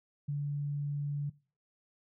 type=tone; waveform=sine; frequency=144.3 Hz; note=D3; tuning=30 cents flat; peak=-31 dBFS; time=0.28-1.3 s; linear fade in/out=10 ms; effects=noise-tail reverb RT60 0.4 s tail -22 dB re dry